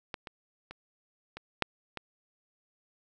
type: clicks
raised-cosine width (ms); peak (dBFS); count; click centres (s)
0.3; -19 / -25 / -27 / -25 / -9 / -21; 6; 0.142 / 0.272 / 0.71 / 1.37 / 1.623 / 1.973
effects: none